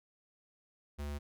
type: tone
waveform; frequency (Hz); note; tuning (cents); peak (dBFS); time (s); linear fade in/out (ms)
square; 72.6; D2; -19; -38; 0.98-1.19; 20
effects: none